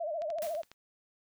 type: tone with vibrato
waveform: sine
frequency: 638 Hz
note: D#5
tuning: 43 cents sharp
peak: -32 dBFS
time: 0-0.62 s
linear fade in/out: 10 ms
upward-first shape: sine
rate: 14 Hz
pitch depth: 130 cents each way
type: click train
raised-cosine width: 0.2 ms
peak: -31 dBFS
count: 7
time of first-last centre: 0.22-0.716 s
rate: 12.1 Hz
type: noise with exponential decay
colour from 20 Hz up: white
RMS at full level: -41 dBFS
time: 0.42-0.74 s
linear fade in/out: 0 ms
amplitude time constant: 68 ms
effects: none